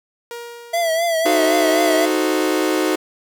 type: tone with exponential decay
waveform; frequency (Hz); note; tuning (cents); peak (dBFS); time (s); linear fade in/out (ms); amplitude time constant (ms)
sawtooth; 472.7; A#4; +24; -24; 0.31-1.88; 1; 340
type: tone with vibrato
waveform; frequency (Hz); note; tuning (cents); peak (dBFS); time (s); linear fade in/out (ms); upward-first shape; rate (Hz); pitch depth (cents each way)
square; 665; E5; +15; -17; 0.73-2.06; 10; triangle; 3.9; 71
type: chord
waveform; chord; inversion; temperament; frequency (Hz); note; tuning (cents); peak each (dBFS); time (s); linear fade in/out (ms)
40% pulse; D# diminished seventh; none; equal; 311.1 / 370 / 440 / 523.3; D#4 / F#4 / A4 / C5; 0 / 0 / 0 / 0; -19 / -20 / -25 / -24; 1.25-2.96; 10
effects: none